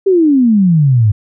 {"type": "exponential sweep", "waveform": "sine", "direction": "down", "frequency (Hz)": [400, 100.4], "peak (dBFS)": -6, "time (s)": [0.06, 1.12], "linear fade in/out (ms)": 10, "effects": []}